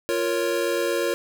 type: chord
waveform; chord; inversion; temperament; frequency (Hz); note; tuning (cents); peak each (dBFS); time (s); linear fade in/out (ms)
square; Bb minor; second; equal; 349.2 / 466.2 / 554.4; F4 / Bb4 / Db5; 0 / 0 / 0; -27; 0.09-1.14; 0
effects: none